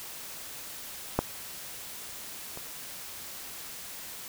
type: clicks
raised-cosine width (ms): 1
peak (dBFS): -9 / -27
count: 2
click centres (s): 1.19 / 2.574
effects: white hiss -42 dBFS RMS until 4.28 s